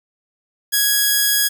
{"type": "tone", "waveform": "5% pulse", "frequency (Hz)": 1661.2, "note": "G#6", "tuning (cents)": 0, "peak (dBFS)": -3, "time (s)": [0.72, 1.49], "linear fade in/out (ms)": 20, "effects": []}